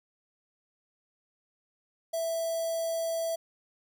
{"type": "tone with notch filter", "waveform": "square", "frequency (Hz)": 659.3, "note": "E5", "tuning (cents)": 0, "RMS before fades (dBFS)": -31, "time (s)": [2.13, 3.36], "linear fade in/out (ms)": 10, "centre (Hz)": 2200, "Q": 0.5, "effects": []}